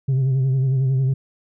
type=tone with vibrato; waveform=sine; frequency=132.4 Hz; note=C3; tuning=21 cents sharp; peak=-13 dBFS; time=0.08-1.14 s; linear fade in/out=10 ms; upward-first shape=sine; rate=11 Hz; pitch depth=51 cents each way; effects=tanh soft clip ceiling -15 dBFS